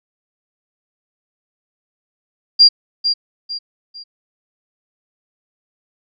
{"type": "tone with echo", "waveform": "sine", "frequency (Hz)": 4774, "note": "D8", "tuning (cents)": 28, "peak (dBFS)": -4, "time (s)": [2.59, 2.69], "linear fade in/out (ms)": 20, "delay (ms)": 450, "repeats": 3, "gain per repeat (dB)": -9, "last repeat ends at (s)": 4.04, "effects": []}